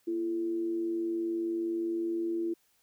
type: tone with amplitude modulation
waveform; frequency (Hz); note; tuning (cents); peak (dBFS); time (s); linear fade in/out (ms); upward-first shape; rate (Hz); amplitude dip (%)
sine; 337.5; E4; +41; -27; 0.07-2.54; 10; sine; 99.5; 40
effects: white hiss -70 dBFS RMS until 2.82 s